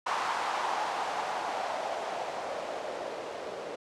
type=noise with low-pass filter sweep; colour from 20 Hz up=violet; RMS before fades=-34 dBFS; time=0.06-3.76 s; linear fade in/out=10 ms; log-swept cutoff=970 to 500 Hz; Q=3; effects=low-pass 8000 Hz 12 dB/octave